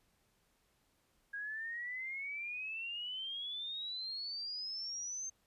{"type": "exponential sweep", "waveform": "sine", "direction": "up", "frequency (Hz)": [1625, 6350], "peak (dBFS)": -39, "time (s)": [1.33, 5.3], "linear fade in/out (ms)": 10, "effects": ["pink hiss -75 dBFS RMS until 5.46 s", "resampled to 32000 Hz"]}